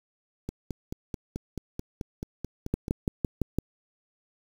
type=two click trains; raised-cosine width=3 ms; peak=-20 / -12 dBFS; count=12 / 6; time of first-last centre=0.49-2.881 / 2.74-3.586 s; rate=4.6 / 5.91 Hz; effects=7-bit